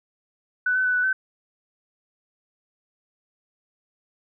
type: tone with pitch steps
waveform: sine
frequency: 1492 / 1517 / 1495 / 1485 / 1530 Hz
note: F#6 / F#6 / F#6 / F#6 / G6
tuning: +14 / +43 / +17 / +6 / -42 cents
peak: -19 dBFS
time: 0.66-1.13 s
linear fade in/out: 5 ms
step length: 94 ms
effects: none